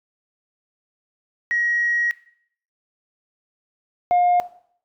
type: tone pair in turn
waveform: sine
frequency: 1898 / 710.9 Hz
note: A#6 / F5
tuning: +31 / +31 cents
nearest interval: octave + perfect fourth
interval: 1700 cents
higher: first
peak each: -18 / -12 dBFS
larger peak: second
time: 1.51-2.11 / 4.11-4.4 s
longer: first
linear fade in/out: 0 ms
effects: noise-tail reverb RT60 0.6 s tail -17 dB re dry + tanh soft clip ceiling -12 dBFS